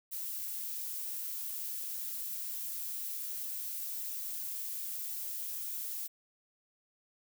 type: noise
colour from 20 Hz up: violet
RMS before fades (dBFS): -39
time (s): 0.11-6.08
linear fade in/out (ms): 20
effects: none